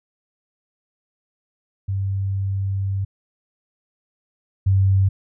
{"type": "tone pair in turn", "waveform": "sine", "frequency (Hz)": [97.5, 96.55], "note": ["G2", "G2"], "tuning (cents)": [-9, -26], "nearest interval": "unison", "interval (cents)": 17, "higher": "first", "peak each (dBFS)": [-20, -13], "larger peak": "second", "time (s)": [[1.88, 3.05], [4.66, 5.09]], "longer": "first", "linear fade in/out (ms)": 10, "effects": []}